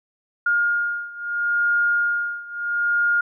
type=beating tone pair; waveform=sine; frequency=1418 / 1418.75 Hz; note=F6 / F6; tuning=+26 / +27 cents; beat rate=0.75 Hz; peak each=-21 / -23 dBFS; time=0.46-3.21 s; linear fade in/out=5 ms; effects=none